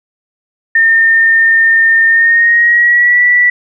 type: tone with pitch glide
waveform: sine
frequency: 1816 to 1957.6 Hz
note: A#6 to B6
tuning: -46 to -16 cents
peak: -5 dBFS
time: 0.75-3.5 s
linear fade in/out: 5 ms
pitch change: +130 cents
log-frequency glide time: 2.07-3.22 s
effects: none